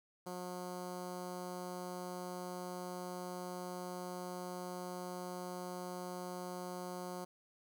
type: tone with notch filter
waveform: 10% pulse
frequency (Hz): 180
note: F#3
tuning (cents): -47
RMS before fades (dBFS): -44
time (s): 0.26-7.25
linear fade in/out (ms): 10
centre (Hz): 2600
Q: 1.1
effects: none